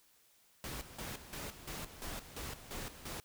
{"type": "noise with tremolo", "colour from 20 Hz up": "pink", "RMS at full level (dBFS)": -43, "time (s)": [0.64, 3.2], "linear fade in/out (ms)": 0, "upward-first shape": "square", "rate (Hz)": 2.9, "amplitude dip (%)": 70, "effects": ["white hiss -68 dBFS RMS until 3.24 s"]}